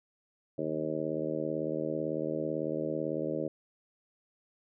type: harmonic tone with a mistuned harmonic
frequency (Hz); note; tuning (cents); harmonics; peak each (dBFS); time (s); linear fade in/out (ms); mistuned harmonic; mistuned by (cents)
78; D#2; +5; 2 / 3 / 4 / 5 / 6 / 7 / 8; -41 / -41 / -36 / -38 / -39 / -36 / -41; 0.58-3.48; 5; 2; -27
effects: none